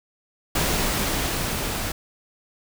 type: noise with level ramp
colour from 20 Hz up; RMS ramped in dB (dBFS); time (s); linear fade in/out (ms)
pink; -22 to -28; 0.55-1.92; 5
effects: none